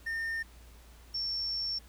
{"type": "tone pair in turn", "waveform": ["triangle", "sine"], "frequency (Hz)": [1817, 5445], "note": ["A#6", "F8"], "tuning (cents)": [-45, -45], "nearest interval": "octave + perfect fifth", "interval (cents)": 1900, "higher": "second", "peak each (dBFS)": [-30, -31], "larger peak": "first", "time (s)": [[0.06, 0.43], [1.14, 1.79]], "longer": "second", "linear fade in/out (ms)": 10, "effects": ["added 58 Hz sine -52 dBFS peak until 1.88 s", "pink hiss -59 dBFS RMS until 1.88 s"]}